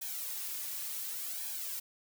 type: noise with flanger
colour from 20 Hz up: blue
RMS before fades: -39 dBFS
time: 0.01-1.8 s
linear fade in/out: 10 ms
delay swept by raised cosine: 1.2 to 3.6 ms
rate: 0.69 Hz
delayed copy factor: +0.75
effects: none